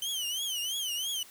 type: tone with vibrato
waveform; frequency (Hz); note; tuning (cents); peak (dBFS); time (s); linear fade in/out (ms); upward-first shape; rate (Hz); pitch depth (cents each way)
sawtooth; 3065; G7; -40; -28; 0.02-1.23; 2; triangle; 3; 170
effects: white hiss -53 dBFS RMS until 1.3 s